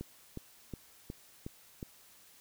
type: click train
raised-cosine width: 3 ms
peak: -27 dBFS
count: 6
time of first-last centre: 0.01-1.828 s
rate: 2.75 Hz
effects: white hiss -60 dBFS RMS until 2.4 s